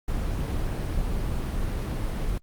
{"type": "noise", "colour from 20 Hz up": "brown", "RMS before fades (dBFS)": -27, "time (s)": [0.08, 2.38], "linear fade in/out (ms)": 2, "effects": ["Opus 24 kbps"]}